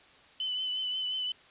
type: tone with vibrato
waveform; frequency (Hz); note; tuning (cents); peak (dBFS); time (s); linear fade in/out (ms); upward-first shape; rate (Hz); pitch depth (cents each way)
sine; 3019; F#7; +34; -30; 0.4-1.32; 2; triangle; 5.6; 33
effects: white hiss -57 dBFS RMS until 1.5 s + resampled to 8000 Hz